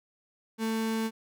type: tone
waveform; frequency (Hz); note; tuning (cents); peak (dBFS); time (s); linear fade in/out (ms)
35% pulse; 222.9; A3; +23; -26; 0.58-1.11; 50
effects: none